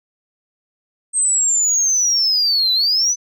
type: linear two-way sweep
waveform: sine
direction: down then up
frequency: 8380 to 3951 to 6130 Hz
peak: -12 dBFS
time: 1.13-3.16 s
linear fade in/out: 50 ms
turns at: 2.73 s
effects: tanh soft clip ceiling -10 dBFS